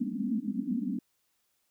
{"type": "band-pass noise", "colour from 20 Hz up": "white", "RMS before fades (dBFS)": -32, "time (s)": [0, 0.99], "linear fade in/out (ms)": 5, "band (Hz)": [190, 280], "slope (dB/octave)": 96, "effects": ["white hiss -75 dBFS RMS until 1.7 s"]}